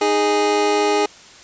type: tone pair together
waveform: 25% pulse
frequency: 310 / 413.8 Hz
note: D#4 / G#4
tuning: -6 / -6 cents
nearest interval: perfect fourth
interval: 500 cents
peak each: -19 / -12 dBFS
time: 0.01-1.06 s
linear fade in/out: 5 ms
effects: white hiss -43 dBFS RMS until 1.43 s + resampled to 16000 Hz